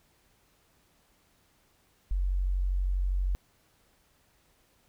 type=tone; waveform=sine; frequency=46.25 Hz; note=F#1; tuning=in tune; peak=-25 dBFS; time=2.11-3.35 s; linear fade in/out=0 ms; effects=pink hiss -67 dBFS RMS until 4.88 s